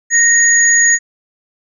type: tone pair together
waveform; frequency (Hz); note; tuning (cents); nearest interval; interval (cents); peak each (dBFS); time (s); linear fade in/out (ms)
sine; 1864.7 / 6738; A#6 / G#8; 0 / +24; octave + minor seventh; 2224; -10; 0.1-0.99; 50
effects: none